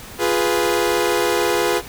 sawtooth chord, F diminished, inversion none, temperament equal, 349.2 / 415.3 / 493.9 Hz, F4 / Ab4 / Cb5, 0 / 0 / 0 cents, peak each -17 dBFS, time 0.18-1.82 s, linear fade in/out 50 ms, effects pink hiss -37 dBFS RMS until 1.88 s

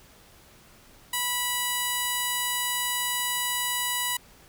5% pulse tone with notch filter, 980 Hz, B5, 14 cents flat, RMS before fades -28 dBFS, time 1.13-4.17 s, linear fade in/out 5 ms, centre 5500 Hz, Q 1.6, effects pink hiss -54 dBFS RMS until 4.48 s

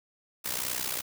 white noise with amplitude modulation, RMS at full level -29 dBFS, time 0.44-1.02 s, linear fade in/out 20 ms, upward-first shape sine, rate 62.4 Hz, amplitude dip 80%, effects none

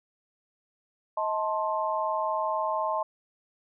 sine chord, A diminished, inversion second, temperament just, 633.6 / 880 / 1056 Hz, Eb5 / A5 / C6, +31 / 0 / +16 cents, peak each -30 dBFS, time 1.17-3.03 s, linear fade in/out 5 ms, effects none

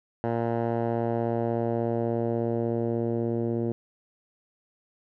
10% pulse tone with low-pass filter sweep, 116.54 Hz, A#2, in tune, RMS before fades -27 dBFS, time 0.24-3.72 s, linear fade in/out 0 ms, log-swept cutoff 1000 to 380 Hz, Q 1.3, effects none

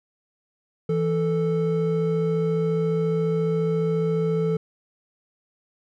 triangle tone pair together, 164.81 / 440 Hz, E3 / A4, 0 / 0 cents, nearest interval octave + perfect fourth, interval 1700 cents, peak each -21 dBFS, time 0.89-4.57 s, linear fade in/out 5 ms, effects none

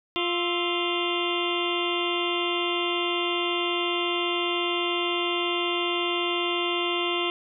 harmonic tone with a mistuned harmonic, 349.2 Hz, F4, in tune, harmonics 1 / 2 / 3 / 4 / 6 / 7 / 8 / 9 / 10, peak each -28 / -35 / -32 / -37 / -35 / -39 / -31 / -33 / -34 dBFS, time 0.16-7.3 s, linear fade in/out 0 ms, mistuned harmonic 4, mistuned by -91 cents, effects none

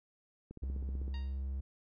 click train, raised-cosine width 3 ms, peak -34 dBFS, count 10, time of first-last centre 0.51-1.08 s, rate 15.8 Hz
triangle tone with pitch glide, 66.6 to 67.22 Hz, C2 to C2, +31 to +47 cents, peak -33 dBFS, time 0.62-1.61 s, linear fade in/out 10 ms, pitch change +16 cents, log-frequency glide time 0.92-1.06 s
5% pulse tone with exponential decay, 933 Hz, A#5, 1 cent sharp, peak -33 dBFS, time 1.14-1.43 s, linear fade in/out 2 ms, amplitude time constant 62 ms
effects resampled to 11025 Hz

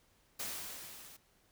white noise with level ramp, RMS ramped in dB -39 to -55 dBFS, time 0.39-1.17 s, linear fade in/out 10 ms, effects pink hiss -70 dBFS RMS until 1.51 s

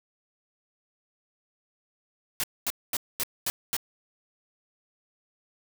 white noise bursts, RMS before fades -28 dBFS, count 6, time 2.4-3.766 s, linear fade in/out 0 ms, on 36 ms, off 230 ms, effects none

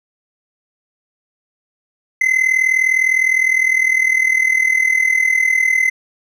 triangle tone with amplitude modulation, 2052 Hz, C7, 34 cents flat, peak -7 dBFS, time 2.21-5.9 s, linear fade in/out 5 ms, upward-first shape sine, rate 39.8 Hz, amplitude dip 75%, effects none

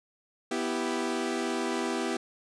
sawtooth chord, E minor, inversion second, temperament equal, 246.9 / 329.6 / 392 Hz, B3 / E4 / G4, 0 / 0 / 0 cents, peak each -29 dBFS, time 0.51-2.17 s, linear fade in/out 5 ms, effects resampled to 22050 Hz

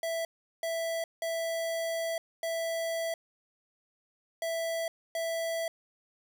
square tone bursts at uneven times, 660 Hz, E5, 2 cents sharp, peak -31 dBFS, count 6, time 0.03-0.25 / 0.63-1.04 / 1.22-2.18 / 2.43-3.14 / 4.42-4.88 / 5.15-5.68 s, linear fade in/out 2 ms, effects none

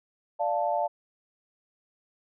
sine chord, D minor, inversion none, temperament equal, 587.3 / 698.5 / 880 Hz, D5 / F5 / A5, 0 / 0 / 0 cents, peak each -29 / -28 / -29 dBFS, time 0.39-0.88 s, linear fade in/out 20 ms, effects none

